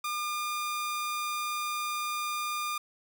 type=tone; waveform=sawtooth; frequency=1207 Hz; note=D6; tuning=47 cents sharp; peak=-27 dBFS; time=0.04-2.78 s; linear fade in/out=5 ms; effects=none